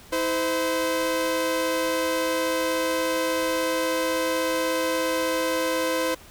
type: tone pair together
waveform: sawtooth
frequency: 323.2 / 513 Hz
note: E4 / C5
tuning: -34 / -34 cents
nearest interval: minor sixth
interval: 800 cents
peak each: -24 / -20 dBFS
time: 0.12-6.15 s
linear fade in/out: 10 ms
effects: pink hiss -48 dBFS RMS until 6.3 s